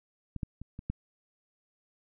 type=clicks; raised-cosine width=5 ms; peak=-24 / -20 / -29 / -28 / -19 dBFS; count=5; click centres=0.363 / 0.432 / 0.616 / 0.791 / 0.9 s; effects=none